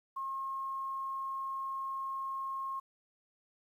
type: tone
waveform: sine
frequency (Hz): 1076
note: C6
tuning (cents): +48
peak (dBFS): -35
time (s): 0.16-2.8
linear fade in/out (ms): 10
effects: 11-bit